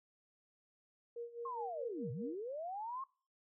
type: tone with tremolo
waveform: sine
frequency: 471.3 Hz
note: A#4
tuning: 19 cents sharp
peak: -40 dBFS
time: 1.16-2.35 s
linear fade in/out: 5 ms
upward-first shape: sine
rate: 4.8 Hz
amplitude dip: 80%
type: linear two-way sweep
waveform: sine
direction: down then up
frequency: 1096 to 110 to 1096 Hz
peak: -40 dBFS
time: 1.45-3.04 s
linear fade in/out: 5 ms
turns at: 2.11 s
effects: noise-tail reverb RT60 0.4 s tail -23 dB re dry